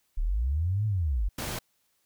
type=linear two-way sweep; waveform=sine; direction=up then down; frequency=30.87 to 110 to 42.18 Hz; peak=-24 dBFS; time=0.17-1.29 s; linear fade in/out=10 ms; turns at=0.86 s
type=noise; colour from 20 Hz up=pink; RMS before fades=-34 dBFS; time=1.38-1.59 s; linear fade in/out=5 ms
effects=white hiss -72 dBFS RMS until 2.05 s